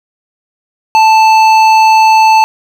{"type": "tone with hard clipping", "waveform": "sine", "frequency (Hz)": 880, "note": "A5", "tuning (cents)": 0, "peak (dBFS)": -5, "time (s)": [0.95, 2.44], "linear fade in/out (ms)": 0, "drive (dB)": 11, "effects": []}